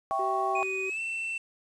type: chord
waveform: sine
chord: C# diminished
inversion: first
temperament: equal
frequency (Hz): 659.3 / 784 / 1108.7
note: E5 / G5 / C#6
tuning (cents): 0 / 0 / 0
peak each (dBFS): -33 / -29 / -30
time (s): 0.11-0.63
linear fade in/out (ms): 0
type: tone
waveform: triangle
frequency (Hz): 382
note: G4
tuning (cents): -45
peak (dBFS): -31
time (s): 0.19-0.9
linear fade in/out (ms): 5
type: tone with pitch glide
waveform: triangle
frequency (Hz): 2489 to 2683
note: D#7 to E7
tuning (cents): 0 to +30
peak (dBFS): -29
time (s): 0.55-1.38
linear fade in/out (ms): 5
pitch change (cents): +130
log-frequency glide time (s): 0.85-1
effects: resampled to 24000 Hz + 9-bit